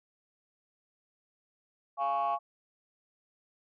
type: chord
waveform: sine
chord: Db major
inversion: first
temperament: just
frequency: 693 / 831.5 / 1108.7 Hz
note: F5 / Ab5 / Db6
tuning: -14 / +2 / 0 cents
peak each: -30 / -31 / -30 dBFS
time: 1.97-2.39 s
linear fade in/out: 50 ms
effects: tanh soft clip ceiling -23 dBFS